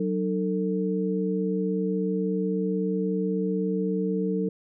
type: tone cluster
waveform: sine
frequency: 186.5 / 302.8 / 448.7 Hz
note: F#3 / D#4 / A4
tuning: +14 / -47 / +34 cents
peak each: -26 / -31 / -28 dBFS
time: 0-4.49 s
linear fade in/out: 5 ms
effects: none